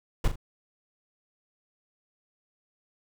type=noise with echo; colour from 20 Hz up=brown; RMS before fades=-21 dBFS; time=0.24-0.28 s; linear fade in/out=5 ms; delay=39 ms; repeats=2; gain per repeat=-9 dB; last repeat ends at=0.358 s; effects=none